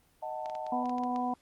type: chord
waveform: sine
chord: D# diminished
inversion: none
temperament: equal with one note detuned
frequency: 622.3 / 740 / 887.1 Hz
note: D#5 / F#5 / A5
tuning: 0 / 0 / +14 cents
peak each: -39 dBFS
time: 0.22-0.84 s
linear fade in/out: 10 ms
type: clicks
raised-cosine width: 0.2 ms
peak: -30 dBFS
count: 9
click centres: 0.459 / 0.498 / 0.552 / 0.666 / 0.857 / 0.895 / 0.983 / 1.036 / 1.161 s
type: harmonic tone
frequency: 247.9 Hz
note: B3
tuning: 7 cents sharp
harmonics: 1 / 2 / 3 / 4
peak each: -33 / -43 / -32 / -37 dBFS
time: 0.72-1.34 s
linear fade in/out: 5 ms
effects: pink hiss -67 dBFS RMS until 1.41 s + Opus 24 kbps

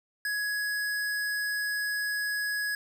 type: tone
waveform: square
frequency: 1674 Hz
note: G#6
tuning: 13 cents sharp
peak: -29 dBFS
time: 0.25-2.75 s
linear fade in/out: 2 ms
effects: 10-bit

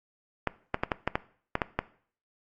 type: clicks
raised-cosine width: 0.5 ms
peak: -10 dBFS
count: 9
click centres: 0.473 / 0.744 / 0.835 / 0.918 / 1.076 / 1.155 / 1.554 / 1.618 / 1.79 s
effects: noise-tail reverb RT60 0.5 s tail -18 dB re dry + Opus 48 kbps

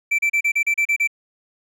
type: tone bursts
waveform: triangle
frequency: 2334 Hz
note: D7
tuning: 11 cents flat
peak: -14 dBFS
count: 9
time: 0.11-1.075 s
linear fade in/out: 10 ms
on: 77 ms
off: 34 ms
effects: none

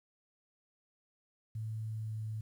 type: tone with pitch glide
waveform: sine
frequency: 110 to 109.11 Hz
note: A2 to A2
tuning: 0 to -14 cents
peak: -36 dBFS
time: 1.55-2.41 s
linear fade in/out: 5 ms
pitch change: -14 cents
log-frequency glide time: 1.84-2.19 s
effects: 11-bit

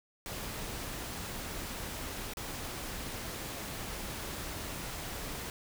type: noise with dropouts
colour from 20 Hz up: pink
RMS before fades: -40 dBFS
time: 0.26-5.5 s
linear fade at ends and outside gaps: 1 ms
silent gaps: 2.336-2.37 s
effects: none

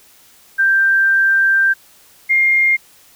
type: tone pair in turn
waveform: sine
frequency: 1576 / 2121 Hz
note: G6 / C7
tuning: +9 / +23 cents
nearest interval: perfect fourth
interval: 514 cents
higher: second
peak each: -10 dBFS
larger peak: neither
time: 0.58-1.74 / 2.29-2.77 s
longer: first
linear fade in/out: 20 ms
effects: white hiss -48 dBFS RMS until 3.15 s

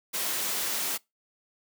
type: noise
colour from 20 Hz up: white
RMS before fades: -30 dBFS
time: 0.13-0.98 s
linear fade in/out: 20 ms
effects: noise-tail reverb RT60 0.2 s tail -24 dB re dry + high-pass 200 Hz 12 dB/octave

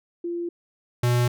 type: tone pair in turn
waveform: sine / square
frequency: 344.3 / 121.73 Hz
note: F4 / B2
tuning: -25 / -25 cents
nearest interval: octave + tritone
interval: 1800 cents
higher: first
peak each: -26 / -19 dBFS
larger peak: second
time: 0.24-0.49 / 1.03-1.28 s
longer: neither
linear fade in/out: 5 ms
effects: none

